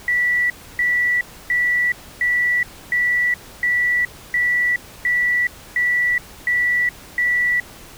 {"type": "tone bursts", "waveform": "sine", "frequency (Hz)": 1956, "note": "B6", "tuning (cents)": -17, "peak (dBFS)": -15, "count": 11, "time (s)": [0.08, 7.6], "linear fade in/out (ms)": 2, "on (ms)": 420, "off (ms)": 290, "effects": ["pink hiss -41 dBFS RMS until 7.97 s"]}